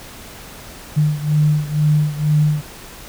sine beating tone pair, 150 / 152.1 Hz, D3 / D#3, +37 / -39 cents, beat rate 2.1 Hz, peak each -15 / -18 dBFS, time 0.96-2.62 s, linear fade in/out 20 ms, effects pink hiss -37 dBFS RMS until 3.08 s

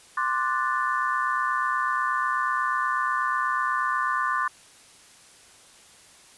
sine chord, D dominant seventh, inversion third, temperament equal, 1046.5 / 1174.7 / 1480 / 1760 Hz, C6 / D6 / F#6 / A6, 0 / 0 / 0 / 0 cents, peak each -27 / -27 / -30 / -30 dBFS, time 0.17-4.48 s, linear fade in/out 5 ms, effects white hiss -52 dBFS RMS until 6.37 s + resampled to 24000 Hz

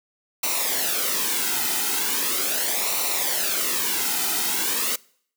white noise with flanger, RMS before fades -24 dBFS, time 0.43-4.96 s, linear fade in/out 5 ms, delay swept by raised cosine 0.6 to 1.8 ms, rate 0.39 Hz, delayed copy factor -0.65, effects noise-tail reverb RT60 0.6 s tail -24 dB re dry + high-pass 200 Hz 12 dB/octave

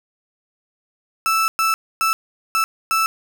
35% pulse tone bursts at uneven times, 1318.5 Hz, E6, in tune, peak -14 dBFS, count 5, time 1.26-1.48 / 1.59-1.74 / 2.01-2.13 / 2.55-2.64 / 2.91-3.06 s, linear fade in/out 0 ms, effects 8-bit

